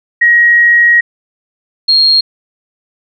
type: tone pair in turn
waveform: sine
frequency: 1893 / 4250 Hz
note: A#6 / C8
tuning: +26 / +26 cents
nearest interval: octave + major second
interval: 1400 cents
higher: second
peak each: -4 / -5 dBFS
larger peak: first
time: 0.21-1.01 / 1.88-2.21 s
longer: first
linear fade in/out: 10 ms
effects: none